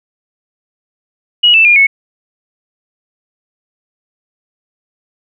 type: tone with pitch steps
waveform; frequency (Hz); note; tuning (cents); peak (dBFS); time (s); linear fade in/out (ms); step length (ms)
sine; 2905 / 2649 / 2415 / 2202; F#7 / E7 / D7 / C#7; -32 / +8 / +48 / -12; -4; 1.43-1.87; 10; 110
effects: none